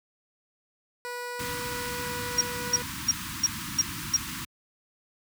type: tone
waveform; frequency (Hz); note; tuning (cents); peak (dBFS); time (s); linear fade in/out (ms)
15% pulse; 488.2; B4; -20; -27; 1.05-2.82; 0
type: band-stop noise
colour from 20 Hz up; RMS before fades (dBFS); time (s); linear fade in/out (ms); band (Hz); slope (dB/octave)
pink; -35; 1.39-4.45; 5; 330 to 930; 96
type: tone bursts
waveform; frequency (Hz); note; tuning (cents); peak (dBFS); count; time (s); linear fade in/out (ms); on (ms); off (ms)
sine; 5620; F8; +10; -18; 6; 2.38-4.166; 5; 31; 320
effects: high-pass 80 Hz 12 dB/octave